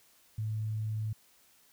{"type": "tone", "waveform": "sine", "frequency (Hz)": 108.6, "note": "A2", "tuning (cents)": -22, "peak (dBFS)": -31, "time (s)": [0.38, 1.13], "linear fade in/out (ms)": 5, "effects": ["white hiss -64 dBFS RMS until 1.72 s"]}